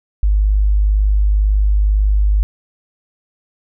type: tone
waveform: sine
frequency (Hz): 51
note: G#1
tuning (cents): -31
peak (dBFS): -10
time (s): 0.23-2.43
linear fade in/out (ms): 0
effects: none